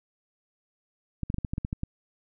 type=clicks; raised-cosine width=5 ms; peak=-17 dBFS; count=10; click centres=1.233 / 1.301 / 1.343 / 1.384 / 1.448 / 1.535 / 1.581 / 1.649 / 1.729 / 1.834 s; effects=none